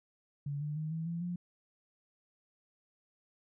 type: tone with pitch steps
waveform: sine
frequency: 143 / 149.07 / 155.4 / 162 / 168.88 / 176.05 Hz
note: D3 / D3 / D#3 / E3 / E3 / F3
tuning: -46 / +26 / -2 / -30 / +42 / +14 cents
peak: -34 dBFS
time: 0.46-1.36 s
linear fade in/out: 5 ms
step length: 150 ms
effects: none